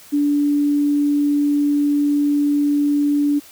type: tone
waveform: sine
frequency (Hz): 290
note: D4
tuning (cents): -22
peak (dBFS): -14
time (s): 0.12-3.4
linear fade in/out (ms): 20
effects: white hiss -44 dBFS RMS until 3.51 s